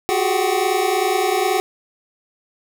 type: tone cluster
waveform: square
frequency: 360.9 / 383.4 / 419.9 / 742 / 772 Hz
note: F#4 / G4 / G#4 / F#5 / G5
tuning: -43 / -38 / +19 / +5 / -27 cents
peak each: -24 dBFS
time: 0.09-1.6 s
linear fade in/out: 0 ms
effects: none